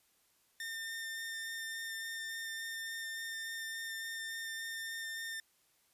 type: tone with vibrato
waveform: sawtooth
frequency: 1808 Hz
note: A6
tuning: 47 cents sharp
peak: -36 dBFS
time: 0.6-5.4 s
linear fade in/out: 2 ms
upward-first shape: sine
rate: 3.5 Hz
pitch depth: 9 cents each way
effects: white hiss -72 dBFS RMS until 5.93 s + resampled to 32000 Hz